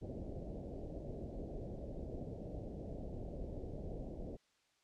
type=low-pass noise; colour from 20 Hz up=pink; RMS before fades=-45 dBFS; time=0.01-4.37 s; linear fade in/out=20 ms; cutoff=660 Hz; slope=48 dB/octave; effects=white hiss -75 dBFS RMS until 4.83 s + low-pass 6000 Hz 12 dB/octave